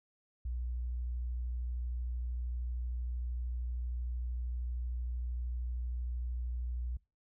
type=tone with vibrato; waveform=sine; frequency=60.7 Hz; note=B1; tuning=29 cents flat; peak=-34 dBFS; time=0.45-6.97 s; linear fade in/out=5 ms; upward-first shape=sine; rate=13 Hz; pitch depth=15 cents each way; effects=noise-tail reverb RT60 0.3 s tail -24 dB re dry